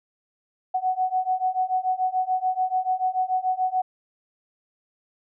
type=beating tone pair; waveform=sine; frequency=740 / 746.9 Hz; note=F#5 / F#5; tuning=0 / +16 cents; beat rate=6.9 Hz; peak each=-25 / -24 dBFS; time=0.74-3.82 s; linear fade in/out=10 ms; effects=none